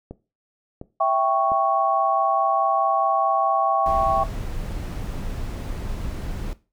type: click train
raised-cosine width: 2 ms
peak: -21 dBFS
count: 3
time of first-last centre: 0.11-1.518 s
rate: 1.42 Hz
type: chord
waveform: sine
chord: C# diminished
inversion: first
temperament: equal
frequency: 659.3 / 784 / 1108.7 Hz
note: E5 / G5 / C#6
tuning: 0 / 0 / 0 cents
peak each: -21 / -21 / -21 dBFS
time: 1-4.24 s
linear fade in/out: 10 ms
type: noise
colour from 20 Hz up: brown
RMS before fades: -29 dBFS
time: 3.86-6.53 s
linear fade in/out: 0 ms
effects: noise-tail reverb RT60 0.3 s tail -17 dB re dry